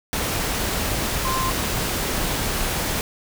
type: tone in noise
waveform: sine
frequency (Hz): 1045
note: C6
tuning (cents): -2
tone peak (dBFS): -23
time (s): 1.25-1.5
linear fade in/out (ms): 0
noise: pink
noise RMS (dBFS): -24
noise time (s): 0.13-3.01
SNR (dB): -2
effects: none